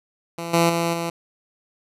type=tone with level steps; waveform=10% pulse; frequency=168.6 Hz; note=E3; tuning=39 cents sharp; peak=-20 / -7 / -12 / -16 dBFS; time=0.38-1.1 s; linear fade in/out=5 ms; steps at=0.53 / 0.69 / 0.93 s; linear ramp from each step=10 ms; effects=resampled to 32000 Hz